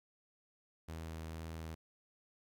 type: tone with vibrato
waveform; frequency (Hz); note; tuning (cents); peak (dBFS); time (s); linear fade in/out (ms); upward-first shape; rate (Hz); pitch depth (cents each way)
sawtooth; 80.7; E2; -36; -39; 0.88-1.75; 10; sine; 2.1; 9
effects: 13-bit